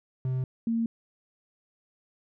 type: tone pair in turn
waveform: triangle / sine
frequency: 129.2 / 229.1 Hz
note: C3 / A#3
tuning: -21 / -30 cents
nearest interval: minor seventh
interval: 991 cents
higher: second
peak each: -24 dBFS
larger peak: neither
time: 0.25-0.44 / 0.67-0.86 s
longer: neither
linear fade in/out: 2 ms
effects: none